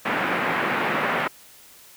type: band-pass noise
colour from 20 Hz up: white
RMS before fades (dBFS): -24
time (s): 0.05-1.28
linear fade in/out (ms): 10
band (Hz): 150 to 2100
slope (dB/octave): 24
effects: white hiss -49 dBFS RMS until 1.96 s